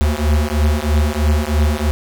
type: beating tone pair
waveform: square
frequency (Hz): 73.42 / 76.52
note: D2 / D#2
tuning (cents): 0 / -28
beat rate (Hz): 3.1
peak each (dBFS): -17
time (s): 0.01-1.91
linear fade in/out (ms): 0
effects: none